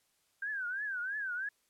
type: tone with vibrato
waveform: sine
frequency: 1568 Hz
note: G6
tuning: in tune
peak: -34 dBFS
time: 0.42-1.49 s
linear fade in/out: 5 ms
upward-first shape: triangle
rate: 3 Hz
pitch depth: 190 cents each way
effects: white hiss -74 dBFS RMS until 1.69 s + low-pass 12000 Hz 12 dB/octave